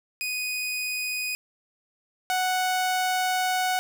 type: tone pair in turn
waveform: sawtooth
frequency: 2489 / 740 Hz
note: D#7 / F#5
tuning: 0 / 0 cents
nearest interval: octave + major sixth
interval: 2100 cents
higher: first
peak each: -24 / -19 dBFS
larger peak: second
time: 0.21-1.35 / 2.3-3.79 s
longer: second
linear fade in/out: 0 ms
effects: none